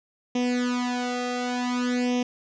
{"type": "tone with flanger", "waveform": "sawtooth", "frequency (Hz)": 246.9, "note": "B3", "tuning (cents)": 0, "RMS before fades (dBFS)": -26, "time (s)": [0.35, 2.23], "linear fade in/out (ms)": 5, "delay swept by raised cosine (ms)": [0.34, 1.54], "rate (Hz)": 0.55, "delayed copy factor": 1, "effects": ["resampled to 16000 Hz", "9-bit"]}